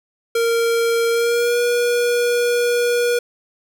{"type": "tone with pitch glide", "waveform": "square", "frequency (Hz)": [463.4, 480.9], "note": ["A#4", "B4"], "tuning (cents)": [-10, -46], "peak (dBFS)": -16, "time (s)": [0.35, 3.19], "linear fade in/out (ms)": 5, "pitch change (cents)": 64, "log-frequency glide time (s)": [1.1, 1.59], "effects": []}